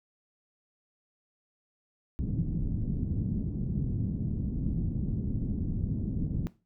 white low-pass noise, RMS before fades -31 dBFS, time 2.19-6.47 s, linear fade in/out 0 ms, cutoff 220 Hz, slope 24 dB/octave, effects noise-tail reverb RT60 0.3 s tail -18 dB re dry

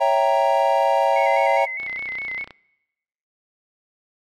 triangle chord, C# diminished seventh, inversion none, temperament equal, 554.4 / 659.3 / 784 / 932.3 Hz, C#5 / E5 / G5 / Bb5, 0 / 0 / 0 / 0 cents, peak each -19 dBFS, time 0-1.66 s, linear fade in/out 20 ms
sine tone with vibrato, 2127 Hz, C7, 28 cents sharp, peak -26 dBFS, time 1.16-2.44 s, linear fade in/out 2 ms, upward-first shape square, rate 4.9 Hz, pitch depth 62 cents each way
click train, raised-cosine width 0.3 ms, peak -22 dBFS, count 23, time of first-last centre 1.8-2.507 s, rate 31.1 Hz
effects noise-tail reverb RT60 1.0 s tail -25 dB re dry + AAC 64 kbps

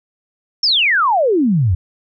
sine exponential sweep, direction down, 5588 to 81.4 Hz, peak -11 dBFS, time 0.63-1.75 s, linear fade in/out 5 ms, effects none

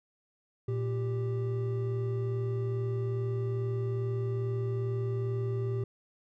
triangle tone pair together, 116.54 / 392 Hz, A#2 / G4, 0 / 0 cents, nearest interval octave + major sixth, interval 2100 cents, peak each -28 / -33 dBFS, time 0.68-5.84 s, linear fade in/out 5 ms, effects none

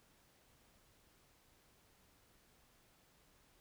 silence, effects pink hiss -70 dBFS RMS until 3.6 s

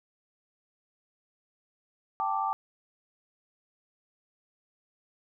sine chord, G suspended second, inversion none, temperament equal, 784 / 880 / 1174.7 Hz, G5 / A5 / D6, 0 / 0 / 0 cents, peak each -31 dBFS, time 2.2-2.53 s, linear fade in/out 0 ms, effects none

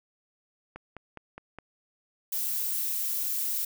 click train, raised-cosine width 0.5 ms, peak -26 dBFS, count 5, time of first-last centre 0.76-1.586 s, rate 4.84 Hz
violet noise, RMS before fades -30 dBFS, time 2.32-3.65 s, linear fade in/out 5 ms
effects none

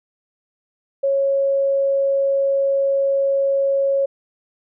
sine tone, 550 Hz, C#5, 14 cents flat, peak -15 dBFS, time 1.03-4.06 s, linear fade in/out 10 ms, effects none

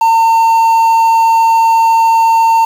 triangle tone with quantisation, 907 Hz, A#5, 48 cents flat, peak -4 dBFS, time 0.01-2.65 s, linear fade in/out 5 ms, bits 5, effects none

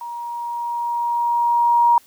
sine tone with level ramp, 947 Hz, A#5, 27 cents sharp, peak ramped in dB -28 to -10 dBFS, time 0.01-1.98 s, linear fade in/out 2 ms, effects white hiss -52 dBFS RMS until 2.06 s

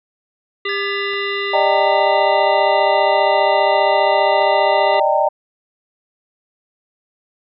harmonic tone, 399.1 Hz, G4, 31 cents sharp, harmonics 1 / 3 / 5 / 7 / 9 / 10, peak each -23 / -27 / -23 / -28 / -31 / -33 dBFS, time 0.65-5 s, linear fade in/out 5 ms
square tone with exponential decay, 1706 Hz, G#6, 46 cents sharp, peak -26 dBFS, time 0.69-2.81 s, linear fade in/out 1 ms, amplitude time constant 460 ms
clicks, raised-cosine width 0.3 ms, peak -20 dBFS, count 3, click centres 1.135 / 4.422 / 4.943 s
sine chord, Eb major seventh, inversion third, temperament equal with one note detuned, 587.3 / 622.3 / 784 / 913.7 Hz, D5 / Eb5 / G5 / Bb5, 0 / 0 / 0 / -35 cents, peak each -18 dBFS, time 1.53-5.29 s, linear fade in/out 10 ms
effects resampled to 16000 Hz

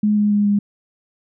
sine tone with pitch steps, 210 / 207.9 / 205.9 / 203.9 Hz, G#3 / G#3 / G#3 / G#3, +19 / +2 / -15 / -32 cents, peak -13 dBFS, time 0.03-0.59 s, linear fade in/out 5 ms, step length 140 ms, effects none

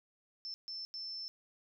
sine tone bursts at uneven times, 5310 Hz, E8, 12 cents sharp, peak -40 dBFS, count 3, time 0.45-0.54 / 0.68-0.85 / 0.94-1.28 s, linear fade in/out 0 ms, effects none

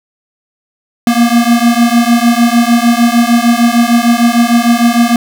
square beating tone pair, 233.1 / 239.7 Hz, A#3 / A#3, 0 / +48 cents, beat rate 6.6 Hz, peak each -10 dBFS, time 1.07-5.16 s, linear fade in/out 2 ms, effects none

